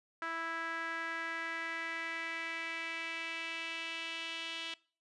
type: tone with band-pass filter sweep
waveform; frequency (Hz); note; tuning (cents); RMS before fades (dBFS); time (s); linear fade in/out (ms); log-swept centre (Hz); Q
sawtooth; 329.6; E4; 0; -40; 0.22-4.74; 2; 1500 to 3100; 3.2
effects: noise-tail reverb RT60 0.4 s tail -22 dB re dry + resampled to 24000 Hz